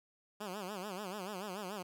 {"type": "tone with vibrato", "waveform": "10% pulse", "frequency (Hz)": 196, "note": "G3", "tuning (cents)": 0, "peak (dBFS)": -32, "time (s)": [0.4, 1.83], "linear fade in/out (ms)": 10, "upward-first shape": "sine", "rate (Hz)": 6.9, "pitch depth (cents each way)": 160, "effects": []}